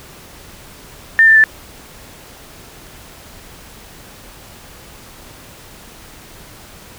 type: tone with pitch steps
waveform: sine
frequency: 1800 / 1779.3 / 1758.9 Hz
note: A6 / A6 / A6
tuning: +39 / +19 / -1 cents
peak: -5 dBFS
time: 1.19-1.439 s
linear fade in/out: 0 ms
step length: 83 ms
effects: pink hiss -39 dBFS RMS until 6.98 s